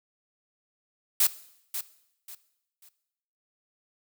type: noise with echo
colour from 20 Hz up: blue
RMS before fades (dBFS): -21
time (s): 1.2-1.27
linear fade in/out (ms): 5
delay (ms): 540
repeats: 3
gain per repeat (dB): -11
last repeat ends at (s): 2.89
effects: noise-tail reverb RT60 0.8 s tail -17 dB re dry